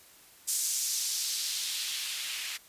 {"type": "noise with band-pass filter sweep", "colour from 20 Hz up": "blue", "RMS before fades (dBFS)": -33, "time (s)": [0.47, 2.58], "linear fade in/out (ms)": 20, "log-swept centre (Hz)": [7200, 2400], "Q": 1.5, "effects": ["white hiss -56 dBFS RMS until 2.68 s", "resampled to 32000 Hz"]}